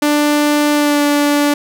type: tone with pitch glide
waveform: sawtooth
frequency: 295.2 to 290.5 Hz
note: D4 to D4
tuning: +9 to -19 cents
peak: -7 dBFS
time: 0.02-1.54 s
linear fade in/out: 5 ms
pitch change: -28 cents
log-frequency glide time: 0.73-1.02 s
effects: none